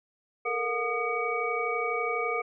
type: tone cluster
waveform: sine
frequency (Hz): 437.4 / 469.4 / 719 / 1224 / 2263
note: A4 / A#4 / F#5 / D#6 / C#7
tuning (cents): -10 / +12 / -50 / -29 / +35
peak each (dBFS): -36 / -32 / -35 / -32 / -32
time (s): 0.45-2.42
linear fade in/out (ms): 10
effects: none